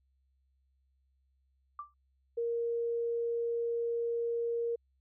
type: tone with exponential decay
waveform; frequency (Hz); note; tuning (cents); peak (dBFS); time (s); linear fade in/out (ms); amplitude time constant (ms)
sine; 1174.7; D6; 0; -35; 1.79-1.94; 2; 31
type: tone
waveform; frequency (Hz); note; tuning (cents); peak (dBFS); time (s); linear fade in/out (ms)
sine; 467.7; A#4; +6; -30; 2.37-4.76; 10
effects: added 66 Hz sine -70 dBFS peak until 5 s